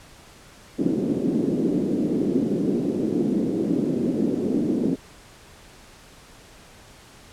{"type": "band-pass noise", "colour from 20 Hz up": "pink", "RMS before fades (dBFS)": -23, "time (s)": [0.78, 4.96], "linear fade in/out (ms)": 20, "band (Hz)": [210, 360], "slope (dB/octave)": 24, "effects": ["pink hiss -48 dBFS RMS until 7.32 s", "low-pass 10000 Hz 12 dB/octave"]}